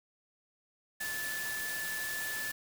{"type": "tone in noise", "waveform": "sine", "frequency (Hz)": 1741, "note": "A6", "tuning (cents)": -19, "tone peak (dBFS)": -36, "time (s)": [1, 2.52], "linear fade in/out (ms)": 10, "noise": "white", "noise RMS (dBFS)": -40, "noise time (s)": [1, 2.52], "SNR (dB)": 1, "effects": []}